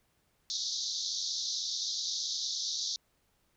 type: band-pass noise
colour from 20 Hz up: pink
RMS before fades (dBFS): -35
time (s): 0.5-2.96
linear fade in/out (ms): 0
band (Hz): 3600 to 6400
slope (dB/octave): 96
effects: pink hiss -73 dBFS RMS until 3.56 s